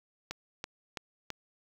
click train, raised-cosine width 0.2 ms, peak -19 dBFS, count 4, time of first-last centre 0.31-1.303 s, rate 3.02 Hz, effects 8-bit

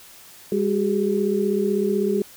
sine tone cluster, 202.3 / 378.5 / 414.5 Hz, G#3 / F#4 / G#4, -45 / +39 / -3 cents, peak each -23 dBFS, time 0.52-2.22 s, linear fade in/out 2 ms, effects white hiss -46 dBFS RMS until 2.36 s

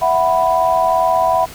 sine chord, E suspended second, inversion none, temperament just, 659.3 / 741.7 / 988.9 Hz, E5 / F#5 / B5, 0 / +4 / +2 cents, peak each -16 dBFS, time 0.01-1.46 s, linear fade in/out 20 ms, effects pink hiss -35 dBFS RMS until 1.54 s

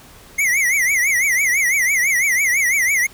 square tone with vibrato, 2093 Hz, C7, in tune, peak -15 dBFS, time 0.38-3.07 s, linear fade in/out 10 ms, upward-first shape triangle, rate 6 Hz, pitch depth 190 cents each way, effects pink hiss -44 dBFS RMS until 3.13 s

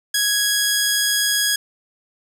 10% pulse tone, 1661.2 Hz, G#6, in tune, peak -8 dBFS, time 0.14-1.56 s, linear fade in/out 5 ms, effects none

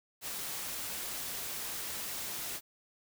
white noise, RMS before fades -39 dBFS, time 0.21-2.61 s, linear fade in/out 50 ms, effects none

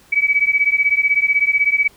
sine beating tone pair, 2274 / 2290 Hz, C#7 / D7, +44 / -44 cents, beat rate 16 Hz, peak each -16 dBFS, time 0.12-1.88 s, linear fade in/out 10 ms, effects pink hiss -50 dBFS RMS until 1.96 s

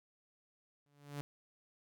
sawtooth tone with exponential growth, 144 Hz, D3, 34 cents flat, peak -34 dBFS, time 0.86-1.21 s, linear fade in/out 0 ms, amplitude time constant 75 ms, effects none

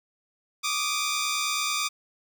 10% pulse tone pair together, 1162 / 1231.1 Hz, D6 / D#6, -19 / -19 cents, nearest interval minor second, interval 100 cents, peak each -20 dBFS, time 0.63-1.89 s, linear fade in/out 20 ms, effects none

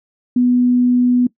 sine tone, 246.9 Hz, B3, in tune, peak -10 dBFS, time 0.36-1.27 s, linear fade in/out 5 ms, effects noise-tail reverb RT60 0.1 s tail -20 dB re dry

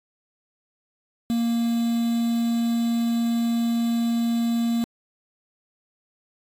triangle tone with quantisation, 233.1 Hz, A#3, in tune, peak -18 dBFS, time 1.3-4.84 s, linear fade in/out 0 ms, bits 6, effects AAC 64 kbps

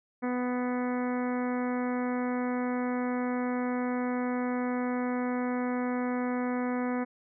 harmonic tone with a mistuned harmonic, 248.3 Hz, B3, 9 cents sharp, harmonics 1 / 2 / 3 / 4 / 5 / 6 / 7 / 8 / 9, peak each -29 / -35 / -39 / -41 / -43 / -45 / -46 / -47 / -48 dBFS, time 0.22-7.05 s, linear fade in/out 20 ms, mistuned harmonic 9, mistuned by -18 cents, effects none

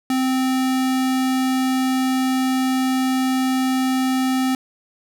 square tone, 260 Hz, C4, 11 cents flat, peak -18 dBFS, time 0.1-4.55 s, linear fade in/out 2 ms, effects none

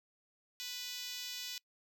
5% pulse tone with high-pass filter, 494.8 Hz, B4, 3 cents sharp, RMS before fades -43 dBFS, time 0.6-1.58 s, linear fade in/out 0 ms, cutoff 3100 Hz, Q 1.1, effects noise-tail reverb RT60 0.1 s tail -24 dB re dry

